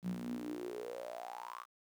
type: tone with high-pass filter sweep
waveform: sawtooth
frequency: 59.8 Hz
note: A#1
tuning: 45 cents sharp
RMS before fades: -43 dBFS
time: 0.02-1.66 s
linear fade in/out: 50 ms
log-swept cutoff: 170 to 1200 Hz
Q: 9.8
effects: 11-bit